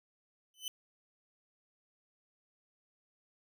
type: tone with exponential growth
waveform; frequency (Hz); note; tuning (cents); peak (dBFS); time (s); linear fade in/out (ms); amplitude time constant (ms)
sawtooth; 3028; F#7; +39; -30; 0.54-0.68; 1; 30
effects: none